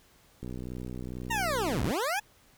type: click train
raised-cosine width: 3 ms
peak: -26 dBFS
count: 93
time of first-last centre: 0.43-1.909 s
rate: 62.2 Hz
type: linear two-way sweep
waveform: 20% pulse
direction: down then up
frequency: 953 to 54.6 to 867 Hz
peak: -23 dBFS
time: 1.3-2.2 s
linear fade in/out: 10 ms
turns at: 1.83 s
effects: pink hiss -61 dBFS RMS until 2.57 s